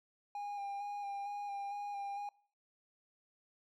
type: tone with vibrato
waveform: triangle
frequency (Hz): 809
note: G#5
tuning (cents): -46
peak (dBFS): -37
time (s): 0.35-2.29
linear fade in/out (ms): 2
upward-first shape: square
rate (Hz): 2.2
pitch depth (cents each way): 18
effects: noise-tail reverb RT60 0.5 s tail -23 dB re dry